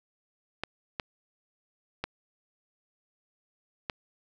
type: clicks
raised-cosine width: 0.3 ms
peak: -15 dBFS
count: 4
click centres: 0.636 / 0.998 / 2.04 / 3.898 s
effects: none